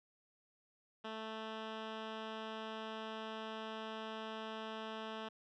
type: tone with low-pass filter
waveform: 10% pulse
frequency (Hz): 220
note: A3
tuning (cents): 0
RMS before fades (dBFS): -45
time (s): 1.04-5.29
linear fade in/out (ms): 10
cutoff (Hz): 3000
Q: 1.7
effects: none